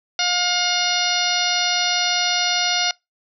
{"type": "harmonic tone with a mistuned harmonic", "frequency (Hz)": 713, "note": "F5", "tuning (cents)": 36, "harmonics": [1, 2, 3, 4, 5, 6, 7, 8], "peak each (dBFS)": [-26, -26, -26, -26, -26, -26, -26, -26], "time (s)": [0.19, 2.91], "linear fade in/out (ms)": 2, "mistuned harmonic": 5, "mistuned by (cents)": 18, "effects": ["noise-tail reverb RT60 0.2 s tail -25 dB re dry"]}